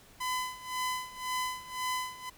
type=tone with tremolo; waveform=sawtooth; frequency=1010 Hz; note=B5; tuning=39 cents sharp; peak=-26 dBFS; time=0.2-2.3 s; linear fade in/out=10 ms; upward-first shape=sine; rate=1.9 Hz; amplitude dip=85%; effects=pink hiss -57 dBFS RMS until 2.37 s

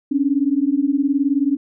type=beating tone pair; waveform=sine; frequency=270.8 / 289.8 Hz; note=C#4 / D4; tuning=-40 / -23 cents; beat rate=19 Hz; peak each=-18 dBFS; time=0.11-1.57 s; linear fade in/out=10 ms; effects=none

